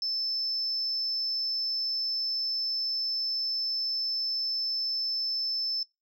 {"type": "tone", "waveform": "sine", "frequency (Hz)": 5274, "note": "E8", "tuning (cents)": 0, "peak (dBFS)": -27, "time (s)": [0.02, 5.83], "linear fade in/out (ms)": 2, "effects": ["noise-tail reverb RT60 0.2 s tail -21 dB re dry", "tanh soft clip ceiling -23 dBFS"]}